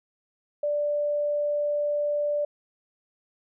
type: tone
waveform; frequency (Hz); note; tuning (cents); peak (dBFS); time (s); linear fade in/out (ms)
sine; 587.3; D5; 0; -23; 0.63-2.45; 5
effects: none